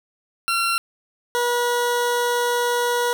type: tone pair in turn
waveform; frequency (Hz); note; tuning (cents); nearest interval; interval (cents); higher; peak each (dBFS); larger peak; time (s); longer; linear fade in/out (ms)
20% pulse; 1366 / 483; F6 / B4; -39 / -39; octave + tritone; 1800; first; -14; neither; 0.48-0.78 / 1.35-3.13; second; 0
effects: none